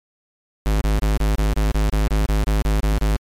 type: tone bursts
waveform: square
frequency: 52.2 Hz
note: G#1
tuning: 10 cents sharp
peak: -16 dBFS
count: 14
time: 0.66-3.163 s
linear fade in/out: 0 ms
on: 150 ms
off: 31 ms
effects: MP3 96 kbps